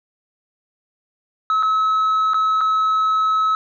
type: tone with dropouts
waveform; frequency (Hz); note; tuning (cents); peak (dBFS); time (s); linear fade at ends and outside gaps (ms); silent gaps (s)
sine; 1290; E6; -38; -12; 1.5-3.55; 1; 1.626-1.631 / 2.335-2.343 / 2.608-2.612
effects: tanh soft clip ceiling -14 dBFS

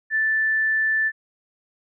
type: tone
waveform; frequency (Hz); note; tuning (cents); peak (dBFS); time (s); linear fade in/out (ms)
sine; 1760; A6; 0; -18; 0.1-1.12; 50
effects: none

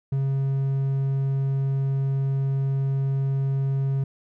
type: tone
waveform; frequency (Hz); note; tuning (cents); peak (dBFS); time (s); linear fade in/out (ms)
triangle; 136.1; C#3; -31; -19; 0.12-4.04; 5
effects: none

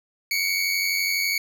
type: tone pair together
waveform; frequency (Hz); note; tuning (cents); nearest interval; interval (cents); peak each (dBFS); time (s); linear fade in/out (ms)
25% pulse; 2178 / 2270; C#7 / C#7; -31 / +41; minor second; 72; -22 / -20; 0.31-1.38; 2
effects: none

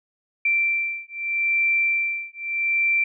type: beating tone pair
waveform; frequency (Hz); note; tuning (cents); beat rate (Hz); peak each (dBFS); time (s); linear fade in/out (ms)
sine; 2349 / 2349.8; D7 / D7; 0 / 0; 0.8; -23; 0.45-3.04; 5
effects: none

